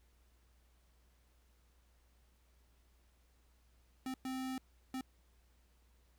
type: tone bursts at uneven times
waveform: square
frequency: 260.6 Hz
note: C4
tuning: 7 cents flat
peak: -39 dBFS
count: 3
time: 4.06-4.14 / 4.25-4.58 / 4.94-5.01 s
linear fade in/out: 2 ms
effects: added 60 Hz sine -67 dBFS peak until 6.18 s + pink hiss -75 dBFS RMS until 6.18 s